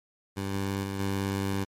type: tone with level steps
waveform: 15% pulse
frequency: 98 Hz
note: G2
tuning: in tune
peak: -24 / -22 / -25 / -21 dBFS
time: 0.36-1.65 s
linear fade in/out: 20 ms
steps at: 0.53 / 0.83 / 0.99 s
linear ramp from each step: 10 ms
effects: MP3 64 kbps